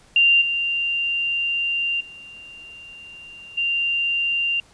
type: tone with level steps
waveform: sine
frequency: 2782 Hz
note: F7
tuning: 7 cents flat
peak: -12 / -20 / -38 / -19 dBFS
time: 0.16-4.6 s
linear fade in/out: 2 ms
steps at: 0.41 / 2 / 3.57 s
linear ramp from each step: 10 ms
effects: pink hiss -53 dBFS RMS until 4.73 s + resampled to 22050 Hz